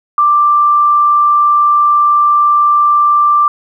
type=tone; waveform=sine; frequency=1179 Hz; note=D6; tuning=6 cents sharp; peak=-6 dBFS; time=0.18-3.48 s; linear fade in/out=2 ms; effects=8-bit